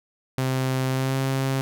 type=tone with pitch glide; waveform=sawtooth; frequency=130.81 to 134.02 Hz; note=C3 to C3; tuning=0 to +42 cents; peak=-18 dBFS; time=0.38-1.61 s; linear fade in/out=0 ms; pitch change=+42 cents; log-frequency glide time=0.9-1.18 s; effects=none